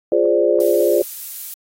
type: chord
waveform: sine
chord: D half-diminished seventh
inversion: first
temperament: equal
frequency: 349.2 / 415.3 / 523.3 / 587.3 Hz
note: F4 / Ab4 / C5 / D5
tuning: 0 / 0 / 0 / 0 cents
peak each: -18 dBFS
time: 0.12-1.02 s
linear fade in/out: 2 ms
type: noise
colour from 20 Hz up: violet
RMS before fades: -29 dBFS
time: 0.6-1.54 s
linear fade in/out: 2 ms
effects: AAC 48 kbps